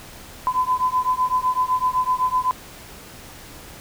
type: beating tone pair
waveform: sine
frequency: 1009 / 1016.9 Hz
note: B5 / C6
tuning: +37 / -50 cents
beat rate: 7.9 Hz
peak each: -21 dBFS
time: 0.47-2.51 s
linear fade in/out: 0 ms
effects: pink hiss -41 dBFS RMS until 3.8 s